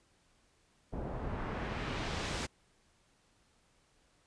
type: noise with low-pass filter sweep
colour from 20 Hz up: pink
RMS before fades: -38 dBFS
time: 0.92-2.47 s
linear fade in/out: 20 ms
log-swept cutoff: 600 to 7900 Hz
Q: 0.82
effects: pink hiss -70 dBFS RMS until 4.26 s + resampled to 22050 Hz